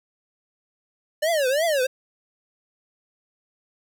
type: tone with vibrato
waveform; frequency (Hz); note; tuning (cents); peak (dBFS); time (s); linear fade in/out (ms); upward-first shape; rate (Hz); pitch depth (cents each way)
square; 586; D5; -4; -20; 1.22-1.87; 10; triangle; 2.9; 290
effects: none